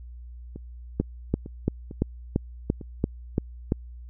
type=two click trains; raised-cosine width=3 ms; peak=-9 / -24 dBFS; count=9 / 6; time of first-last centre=1-3.721 / 0.56-2.812 s; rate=2.94 / 2.22 Hz; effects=added 60 Hz sine -39 dBFS peak until 4.09 s